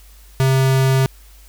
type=tone; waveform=square; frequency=132.9 Hz; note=C3; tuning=27 cents sharp; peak=-13 dBFS; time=0.4-1.06 s; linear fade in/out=0 ms; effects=added 50 Hz sine -42 dBFS peak until 1.48 s + white hiss -50 dBFS RMS until 1.48 s